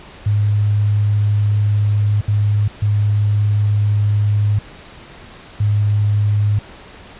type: tone bursts at uneven times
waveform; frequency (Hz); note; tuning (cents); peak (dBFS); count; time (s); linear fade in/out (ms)
sine; 103.83; G#2; 0; -12; 4; 0.26-2.21 / 2.28-2.68 / 2.82-4.59 / 5.6-6.59; 5
effects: pink hiss -39 dBFS RMS until 7.19 s + resampled to 8000 Hz